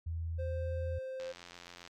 sine tone with pitch glide, 82.41 to 83.08 Hz, E2 to E2, 0 to +14 cents, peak -34 dBFS, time 0.06-0.99 s, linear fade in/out 10 ms, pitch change +14 cents, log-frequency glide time 0.59-0.65 s
triangle tone, 523.3 Hz, C5, in tune, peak -36 dBFS, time 0.38-1.33 s, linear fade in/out 20 ms
click train, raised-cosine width 0.2 ms, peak -31 dBFS, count 60, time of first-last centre 1.2-1.875 s, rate 87.4 Hz
effects MP3 96 kbps

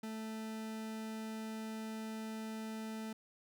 40% pulse tone, 220 Hz, A3, in tune, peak -40 dBFS, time 0.03-3.13 s, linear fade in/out 5 ms, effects none

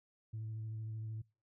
sine tone with vibrato, 110 Hz, A2, in tune, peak -38 dBFS, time 0.33-1.22 s, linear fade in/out 10 ms, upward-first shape square, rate 13 Hz, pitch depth 13 cents each way, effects noise-tail reverb RT60 0.3 s tail -24 dB re dry + tanh soft clip ceiling -37 dBFS

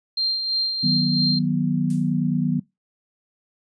sine tone with tremolo, 4177 Hz, C8, 4 cents flat, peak -19 dBFS, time 0.17-1.39 s, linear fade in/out 5 ms, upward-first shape sine, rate 3 Hz, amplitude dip 45%
sine chord, B major, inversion first, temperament equal with one note detuned, 155.56 / 185 / 244.1 Hz, D#3 / F#3 / B3, 0 / 0 / -20 cents, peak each -23 dBFS, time 0.83-2.6 s, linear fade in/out 10 ms
violet noise with exponential decay, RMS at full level -34 dBFS, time 1.9-2.18 s, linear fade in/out 2 ms, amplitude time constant 60 ms
effects noise-tail reverb RT60 0.2 s tail -22 dB re dry + resampled to 22050 Hz

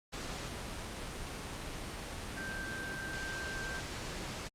sine tone in noise, 1568 Hz, G6, in tune, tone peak -40 dBFS, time 2.36-3.81 s, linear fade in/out 20 ms, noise pink, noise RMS -41 dBFS, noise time 0.12-4.49 s, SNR -2 dB, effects low-pass 8000 Hz 12 dB/octave + Opus 48 kbps

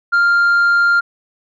sine tone, 1396.9 Hz, F6, in tune, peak -7 dBFS, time 0.12-1.01 s, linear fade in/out 20 ms, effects tanh soft clip ceiling -9 dBFS

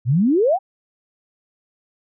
sine exponential sweep, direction up, 110 to 818 Hz, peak -13 dBFS, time 0.05-0.59 s, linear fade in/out 50 ms, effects none

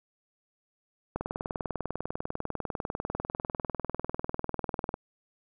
click train, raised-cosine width 1 ms, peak -17 dBFS, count 77, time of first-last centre 1.16-4.941 s, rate 20.1 Hz, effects none

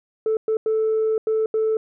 sine tone bursts at uneven times, 439.1 Hz, A4, 4 cents flat, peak -16 dBFS, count 5, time 0.26-0.37 / 0.48-0.57 / 0.66-1.18 / 1.27-1.46 / 1.54-1.77 s, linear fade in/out 2 ms, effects tanh soft clip ceiling -15 dBFS

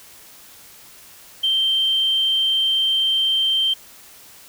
sine tone, 3136 Hz, G7, in tune, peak -15 dBFS, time 1.43-3.74 s, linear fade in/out 10 ms, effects tanh soft clip ceiling -11 dBFS + white hiss -45 dBFS RMS until 4.48 s

